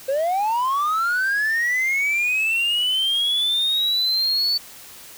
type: linear sweep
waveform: triangle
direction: up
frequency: 520 to 4500 Hz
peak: -16 dBFS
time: 0.08-4.58 s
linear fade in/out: 10 ms
effects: tanh soft clip ceiling -12 dBFS + white hiss -42 dBFS RMS until 5.17 s